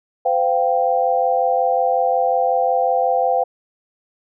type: chord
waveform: sine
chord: C suspended fourth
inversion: none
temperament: equal with one note detuned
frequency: 513.7 / 698.5 / 784 Hz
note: C5 / F5 / G5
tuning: -32 / 0 / 0 cents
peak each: -19 dBFS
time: 0.25-3.44 s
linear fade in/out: 10 ms
effects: none